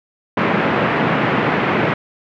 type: band-pass noise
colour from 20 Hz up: pink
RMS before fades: -17 dBFS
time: 0.37-1.94 s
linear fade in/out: 5 ms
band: 140 to 2400 Hz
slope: 24 dB/octave
effects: none